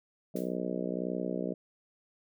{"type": "harmonic tone", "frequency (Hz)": 61.74, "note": "B1", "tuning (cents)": 0, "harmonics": [3, 4, 5, 6, 7, 8, 9, 10], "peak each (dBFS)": [-37, -38, -39, -40, -40, -41, -42, -42], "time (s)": [0.34, 1.54], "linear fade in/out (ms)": 10}
{"type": "noise with exponential decay", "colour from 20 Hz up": "blue", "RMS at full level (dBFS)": -44, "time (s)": [0.36, 0.57], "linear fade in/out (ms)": 2, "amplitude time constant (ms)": 45}
{"effects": []}